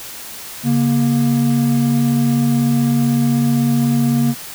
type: tone pair together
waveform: triangle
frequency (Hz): 139.7 / 235.7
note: C#3 / A#3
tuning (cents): +14 / +19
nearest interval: major sixth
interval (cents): 905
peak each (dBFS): -15 / -12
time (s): 0.63-4.35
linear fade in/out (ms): 50
effects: white hiss -32 dBFS RMS until 4.54 s